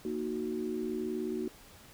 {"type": "chord", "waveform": "sine", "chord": "D# minor", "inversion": "second", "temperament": "equal", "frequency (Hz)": [233.1, 311.1, 370], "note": ["A#3", "D#4", "F#4"], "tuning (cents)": [0, 0, 0], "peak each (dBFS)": [-37, -38, -35], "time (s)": [0.05, 1.48], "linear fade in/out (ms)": 2, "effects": ["pink hiss -55 dBFS RMS until 1.93 s"]}